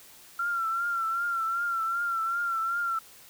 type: tone with vibrato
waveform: sine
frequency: 1367 Hz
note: F6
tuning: 37 cents flat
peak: -26 dBFS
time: 0.39-2.99 s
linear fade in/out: 5 ms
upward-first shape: triangle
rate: 2.6 Hz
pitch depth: 62 cents each way
effects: white hiss -52 dBFS RMS until 3.29 s